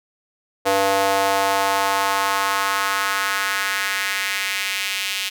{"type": "tone with high-pass filter sweep", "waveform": "square", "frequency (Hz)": 98, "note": "G2", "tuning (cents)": 0, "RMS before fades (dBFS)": -21, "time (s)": [0.65, 5.3], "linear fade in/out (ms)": 20, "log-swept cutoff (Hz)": [560, 2800], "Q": 2, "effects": []}